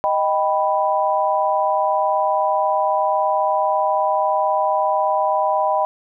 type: chord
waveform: sine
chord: Eb augmented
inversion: none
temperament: equal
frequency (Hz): 622.3 / 784 / 987.8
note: Eb5 / G5 / B5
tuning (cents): 0 / 0 / 0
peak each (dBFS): -20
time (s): 0.04-5.85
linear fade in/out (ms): 0
effects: none